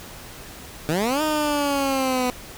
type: linear two-way sweep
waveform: 15% pulse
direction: up then down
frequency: 146.83 to 311.1 to 247.9 Hz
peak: -14 dBFS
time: 0.89-2.3 s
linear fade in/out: 0 ms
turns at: 1.22 s
effects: pink hiss -40 dBFS RMS until 2.57 s

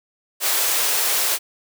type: high-pass noise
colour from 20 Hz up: white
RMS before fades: -20 dBFS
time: 0.4-1.39 s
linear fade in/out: 50 ms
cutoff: 380 Hz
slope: 24 dB/octave
effects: none

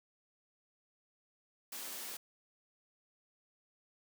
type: high-pass noise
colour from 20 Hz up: white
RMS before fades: -44 dBFS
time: 1.72-2.17 s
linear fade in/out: 5 ms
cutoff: 190 Hz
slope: 48 dB/octave
effects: none

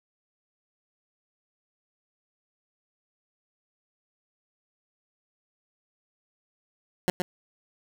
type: tone with echo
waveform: 15% pulse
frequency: 181.1 Hz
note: F#3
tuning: 37 cents flat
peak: -15 dBFS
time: 7.08-7.1 s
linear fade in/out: 0 ms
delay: 120 ms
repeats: 1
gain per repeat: -4 dB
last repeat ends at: 7.22 s
effects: none

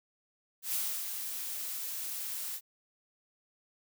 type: noise with ADSR envelope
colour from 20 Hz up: blue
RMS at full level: -32 dBFS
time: 0.62-2.61 s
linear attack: 110 ms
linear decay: 310 ms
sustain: -6 dB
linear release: 62 ms
effects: none

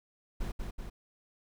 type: noise with echo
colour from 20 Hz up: brown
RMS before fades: -34 dBFS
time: 0.4-0.52 s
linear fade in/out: 10 ms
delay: 190 ms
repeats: 2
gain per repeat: -3 dB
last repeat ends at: 0.9 s
effects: none

